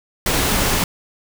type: noise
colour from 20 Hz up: pink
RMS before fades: -18 dBFS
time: 0.26-0.84 s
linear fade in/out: 2 ms
effects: none